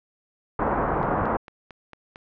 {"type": "low-pass noise", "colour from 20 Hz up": "white", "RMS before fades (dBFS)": -24, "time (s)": [0.59, 1.37], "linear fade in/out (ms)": 5, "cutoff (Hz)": 1200, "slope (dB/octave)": 24}
{"type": "click train", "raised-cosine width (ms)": 0.2, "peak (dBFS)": -20, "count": 6, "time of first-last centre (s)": [1.03, 2.159], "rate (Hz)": 4.43}
{"effects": ["low-pass 2000 Hz 12 dB/octave"]}